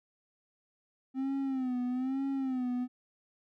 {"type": "tone with vibrato", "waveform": "triangle", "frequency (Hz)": 260, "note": "C4", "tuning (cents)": -11, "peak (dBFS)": -28, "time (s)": [1.14, 2.88], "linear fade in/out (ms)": 50, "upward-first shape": "sine", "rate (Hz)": 1.1, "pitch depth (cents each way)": 89, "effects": []}